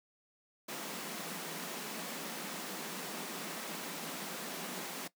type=high-pass noise; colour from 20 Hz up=pink; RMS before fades=-42 dBFS; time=0.68-5.08 s; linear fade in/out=10 ms; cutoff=160 Hz; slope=96 dB/octave; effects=noise-tail reverb RT60 0.1 s tail -18 dB re dry